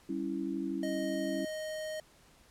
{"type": "chord", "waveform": "sine", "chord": "C# diminished", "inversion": "second", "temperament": "equal", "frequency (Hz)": [196, 277.2, 329.6], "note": ["G3", "C#4", "E4"], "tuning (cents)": [0, 0, 0], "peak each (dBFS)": [-39, -36, -36], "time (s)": [0.09, 1.45], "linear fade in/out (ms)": 5}
{"type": "tone", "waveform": "square", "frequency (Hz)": 622.3, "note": "D#5", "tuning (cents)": 0, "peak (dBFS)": -37, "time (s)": [0.83, 2], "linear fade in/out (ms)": 2}
{"effects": ["pink hiss -62 dBFS RMS until 2.5 s", "low-pass 12000 Hz 12 dB/octave"]}